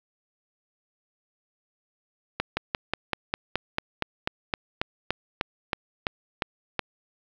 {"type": "slowing click train", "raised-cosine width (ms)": 0.3, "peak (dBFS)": -8, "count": 18, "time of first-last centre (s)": [2.4, 6.793], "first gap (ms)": 170, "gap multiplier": 1.05, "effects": ["low-pass 5000 Hz 12 dB/octave", "7-bit"]}